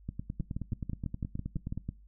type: two click trains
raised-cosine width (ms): 5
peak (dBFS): -22 / -23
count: 10 / 17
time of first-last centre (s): 0.4-1.89 / 0.09-1.776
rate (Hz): 6.04 / 9.49
effects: noise-tail reverb RT60 0.3 s tail -21 dB re dry + added 50 Hz sine -53 dBFS peak until 2.07 s